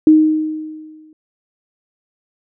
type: tone with exponential decay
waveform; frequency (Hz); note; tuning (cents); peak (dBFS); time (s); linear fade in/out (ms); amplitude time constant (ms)
sine; 311.1; D#4; 0; -3; 0.07-1.13; 2; 230
effects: none